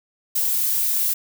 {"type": "noise", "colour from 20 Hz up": "violet", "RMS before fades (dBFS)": -21, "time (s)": [0.35, 1.14], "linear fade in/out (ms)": 10, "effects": []}